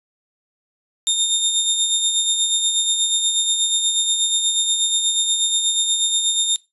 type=tone with tremolo; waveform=25% pulse; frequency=3650 Hz; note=A#7; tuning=37 cents flat; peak=-11 dBFS; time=1.07-6.56 s; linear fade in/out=0 ms; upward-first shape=sine; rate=8.3 Hz; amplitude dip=45%; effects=noise-tail reverb RT60 0.2 s tail -18 dB re dry + resampled to 32000 Hz